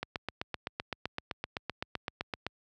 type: click train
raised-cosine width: 0.3 ms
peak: -17 dBFS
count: 20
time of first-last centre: 0.03-2.466 s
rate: 7.8 Hz
effects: high-pass 60 Hz 12 dB/octave